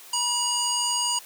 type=harmonic tone; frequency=964 Hz; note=B5; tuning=42 cents flat; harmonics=1 / 3 / 5 / 7 / 9; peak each=-29 / -29 / -29 / -29 / -29 dBFS; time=0.13-1.19 s; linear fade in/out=5 ms; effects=white hiss -46 dBFS RMS until 1.25 s + high-pass 400 Hz 12 dB/octave